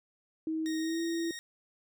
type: tone with pitch glide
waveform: sine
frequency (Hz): 318 to 333.4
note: D#4 to E4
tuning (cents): +38 to +20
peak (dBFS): -30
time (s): 0.47-1.31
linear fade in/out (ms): 2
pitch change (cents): +82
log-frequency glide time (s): 0.79-1.01
type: tone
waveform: 15% pulse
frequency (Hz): 1864.7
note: A#6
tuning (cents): 0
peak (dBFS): -34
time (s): 0.66-1.39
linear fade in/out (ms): 0
effects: none